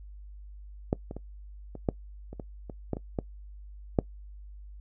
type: clicks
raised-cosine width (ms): 2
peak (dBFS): -11 / -24 / -25 / -26 / -11 / -28 / -23 / -25 / -15 / -23 / -15 / -8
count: 12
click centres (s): 0.929 / 1.111 / 1.166 / 1.753 / 1.888 / 2.33 / 2.398 / 2.698 / 2.933 / 2.969 / 3.188 / 3.988
effects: noise-tail reverb RT60 0.1 s tail -21 dB re dry + added 50 Hz sine -43 dBFS peak until 4.8 s